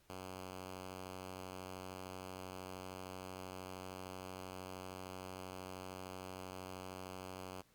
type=tone; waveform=5% pulse; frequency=93 Hz; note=F#2; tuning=9 cents sharp; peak=-35 dBFS; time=0.09-7.62 s; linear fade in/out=10 ms; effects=pink hiss -71 dBFS RMS until 7.74 s + Opus 48 kbps